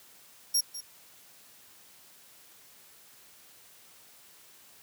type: tone with echo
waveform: 25% pulse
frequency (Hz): 5588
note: F8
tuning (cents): 0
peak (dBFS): -18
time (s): 0.54-0.61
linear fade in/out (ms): 10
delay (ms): 200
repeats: 1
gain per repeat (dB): -14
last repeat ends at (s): 0.81
effects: white hiss -56 dBFS RMS until 4.82 s + high-pass 80 Hz 12 dB/octave